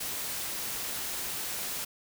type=noise; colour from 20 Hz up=white; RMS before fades=-35 dBFS; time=0-1.85 s; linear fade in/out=10 ms; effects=none